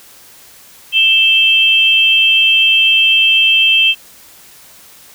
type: tone pair together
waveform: sine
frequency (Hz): 2646 / 3154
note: E7 / G7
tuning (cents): +6 / +10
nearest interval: minor third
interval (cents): 304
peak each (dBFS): -10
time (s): 0.92-3.95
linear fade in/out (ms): 50
effects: white hiss -41 dBFS RMS until 5.14 s